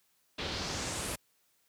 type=noise with low-pass filter sweep; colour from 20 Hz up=pink; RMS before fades=-36 dBFS; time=0.38-1.16 s; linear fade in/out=10 ms; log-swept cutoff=3600 to 11000 Hz; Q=2.1; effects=white hiss -72 dBFS RMS until 1.68 s + high-pass 60 Hz 12 dB/octave